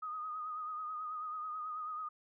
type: tone with vibrato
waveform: sine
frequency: 1244.5 Hz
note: D#6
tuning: in tune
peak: -38 dBFS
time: 0.02-2.09 s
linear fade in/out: 10 ms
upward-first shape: sine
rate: 9.2 Hz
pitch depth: 42 cents each way
effects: none